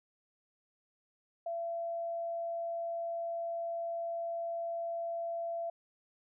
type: tone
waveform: sine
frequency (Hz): 675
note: E5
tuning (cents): +41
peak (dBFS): -34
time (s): 1.46-5.7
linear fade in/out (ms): 5
effects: none